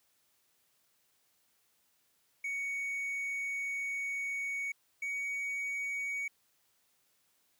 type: tone pair in turn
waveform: triangle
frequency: 2233 / 2247 Hz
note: C#7 / C#7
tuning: +12 / +23 cents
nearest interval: unison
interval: 11 cents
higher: second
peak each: -32 / -32 dBFS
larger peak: neither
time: 2.44-4.72 / 5.02-6.28 s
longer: first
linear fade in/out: 5 ms
effects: white hiss -73 dBFS RMS until 7.59 s + high-pass 60 Hz 12 dB/octave